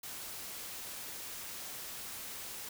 white noise, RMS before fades -44 dBFS, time 0.03-2.69 s, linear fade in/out 5 ms, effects none

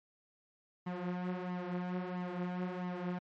sawtooth tone with flanger, 180 Hz, F#3, 47 cents flat, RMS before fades -38 dBFS, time 0.86-3.19 s, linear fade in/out 10 ms, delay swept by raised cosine 0.98 to 6.88 ms, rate 1.5 Hz, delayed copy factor +0.65, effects low-pass 2000 Hz 12 dB/octave + MP3 48 kbps

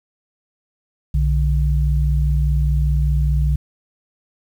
sine tone pair together, 61.74 / 146.71 Hz, B1 / D3, 0 / -1 cents, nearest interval octave + minor third, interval 1499 cents, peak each -15 / -20 dBFS, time 1.14-3.56 s, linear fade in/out 5 ms, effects 8-bit

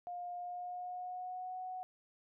sine tone with pitch glide, 709 to 740 Hz, F5 to F#5, +26 to 0 cents, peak -40 dBFS, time 0.07-1.83 s, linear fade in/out 0 ms, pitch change +74 cents, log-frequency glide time 0.36-1.58 s, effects none

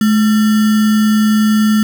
sine tone with sample-and-hold, 214.5 Hz, A3, 44 cents flat, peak -8 dBFS, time 0.01-1.83 s, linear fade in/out 2 ms, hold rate 1575 Hz, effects none

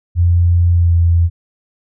sine tone with pitch glide, 86.7 to 84.92 Hz, F2 to F2, -12 to -48 cents, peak -8 dBFS, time 0.15-1.3 s, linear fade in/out 50 ms, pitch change -36 cents, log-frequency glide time 0.73-0.94 s, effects none

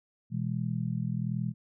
sine chord, E major, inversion second, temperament just, 123.61 / 164.81 / 206 Hz, B2 / E3 / G#3, +2 / 0 / -14 cents, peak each -32 / -33 / -35 dBFS, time 0.3-1.54 s, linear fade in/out 50 ms, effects none

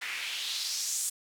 white noise with band-pass filter sweep, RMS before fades -34 dBFS, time 0.01-1.1 s, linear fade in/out 10 ms, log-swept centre 1900 to 8400 Hz, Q 2.5, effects none

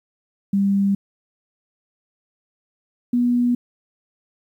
sine tone pair in turn, 198.1 / 243.2 Hz, G3 / B3, +18 / -26 cents, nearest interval major third, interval 356 cents, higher second, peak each -15 / -15 dBFS, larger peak neither, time 0.53-0.95 / 3.13-3.55 s, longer neither, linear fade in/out 5 ms, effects 9-bit

